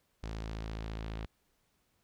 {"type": "tone with low-pass filter sweep", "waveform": "sawtooth", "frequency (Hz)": 54.6, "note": "A1", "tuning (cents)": -13, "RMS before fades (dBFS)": -40, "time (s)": [0.23, 1.26], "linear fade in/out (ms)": 5, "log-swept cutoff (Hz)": [5600, 3700], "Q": 1.3, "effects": ["pink hiss -75 dBFS RMS until 2.03 s"]}